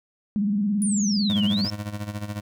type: tone with vibrato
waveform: sine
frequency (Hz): 204.5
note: G#3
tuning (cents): -26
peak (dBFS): -20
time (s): 0.36-1.65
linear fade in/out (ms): 0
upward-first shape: square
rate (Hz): 18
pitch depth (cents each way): 69
type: exponential two-way sweep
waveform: sine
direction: down then up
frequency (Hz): 9956 to 2794 to 5440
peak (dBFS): -26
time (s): 0.82-1.7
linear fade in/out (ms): 0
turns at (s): 1.44
type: tone with tremolo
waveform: 25% pulse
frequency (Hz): 103.83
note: G#2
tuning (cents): 0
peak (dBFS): -23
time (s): 1.29-2.41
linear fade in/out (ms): 10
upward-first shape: sine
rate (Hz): 14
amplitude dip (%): 75
effects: none